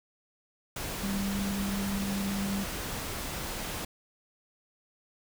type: tone in noise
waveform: sine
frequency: 197.8 Hz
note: G3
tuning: 16 cents sharp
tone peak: -30 dBFS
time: 1.03-2.64 s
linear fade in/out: 5 ms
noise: pink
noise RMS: -36 dBFS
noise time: 0.76-3.85 s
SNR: +3 dB
effects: none